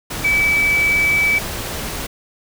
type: tone in noise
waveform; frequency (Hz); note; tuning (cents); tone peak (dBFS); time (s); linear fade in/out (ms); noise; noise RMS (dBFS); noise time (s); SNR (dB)
sine; 2300; D7; -37; -13; 0.24-1.39; 10; pink; -26; 0.1-2.07; +10
effects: none